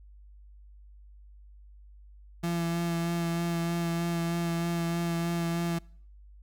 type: tone with vibrato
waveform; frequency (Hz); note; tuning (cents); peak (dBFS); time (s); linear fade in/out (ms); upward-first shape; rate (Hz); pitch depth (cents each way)
35% pulse; 169.3; E3; +46; -26; 2.43-5.79; 10; sine; 3.2; 15
effects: noise-tail reverb RT60 0.6 s tail -26 dB re dry + added 50 Hz sine -49 dBFS peak until 6.42 s